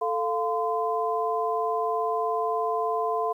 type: tone cluster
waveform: sine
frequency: 441.2 / 698 / 1025 Hz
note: A4 / F5 / C6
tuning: +5 / -1 / -36 cents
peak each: -28 dBFS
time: 0.01-3.33 s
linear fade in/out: 10 ms
effects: 10-bit